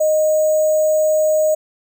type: tone with sample-and-hold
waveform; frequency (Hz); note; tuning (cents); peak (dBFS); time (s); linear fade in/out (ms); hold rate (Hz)
sine; 619; D#5; -9; -12; 0-1.55; 10; 7350
effects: none